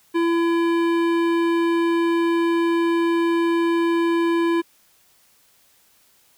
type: tone with hard clipping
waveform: sine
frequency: 336.7 Hz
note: E4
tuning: 37 cents sharp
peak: -19 dBFS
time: 0.14-4.62 s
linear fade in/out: 20 ms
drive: 15 dB
effects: white hiss -58 dBFS RMS until 6.37 s